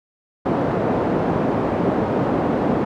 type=band-pass noise; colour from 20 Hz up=pink; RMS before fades=-20 dBFS; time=0.45-2.85 s; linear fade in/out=10 ms; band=190 to 710 Hz; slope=12 dB/octave; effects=none